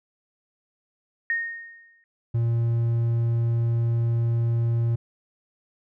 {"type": "tone with exponential decay", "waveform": "sine", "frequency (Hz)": 1850, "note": "A#6", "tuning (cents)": -14, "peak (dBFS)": -20, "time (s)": [1.3, 2.04], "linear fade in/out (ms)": 1, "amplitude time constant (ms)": 160}
{"type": "tone", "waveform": "triangle", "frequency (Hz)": 116.54, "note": "A#2", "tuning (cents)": 0, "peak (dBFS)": -18, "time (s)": [2.34, 4.96], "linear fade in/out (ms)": 10}
{"effects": []}